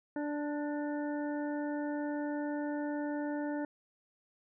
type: harmonic tone with a mistuned harmonic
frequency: 293.7 Hz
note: D4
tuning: in tune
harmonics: 1 / 2 / 3 / 5 / 6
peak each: -34 / -40 / -44 / -48 / -50 dBFS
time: 0.16-3.65 s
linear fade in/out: 2 ms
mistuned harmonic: 6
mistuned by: +20 cents
effects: none